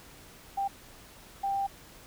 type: tone bursts at uneven times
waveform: sine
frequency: 790 Hz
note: G5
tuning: 13 cents sharp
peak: -27 dBFS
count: 2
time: 0.57-0.68 / 1.43-1.67 s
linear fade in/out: 10 ms
effects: pink hiss -52 dBFS RMS until 2.06 s